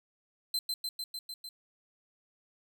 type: tone with echo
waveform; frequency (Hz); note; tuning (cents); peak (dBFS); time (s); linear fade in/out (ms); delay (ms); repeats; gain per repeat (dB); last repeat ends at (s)
40% pulse; 4089; C8; -41; -28; 0.54-0.59; 2; 150; 6; -2; 1.49
effects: none